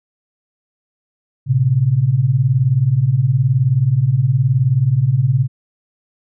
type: beating tone pair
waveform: sine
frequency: 115.2 / 134.2 Hz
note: A#2 / C3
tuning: -20 / +44 cents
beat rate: 19 Hz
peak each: -16 / -13 dBFS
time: 1.46-5.48 s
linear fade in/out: 50 ms
effects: none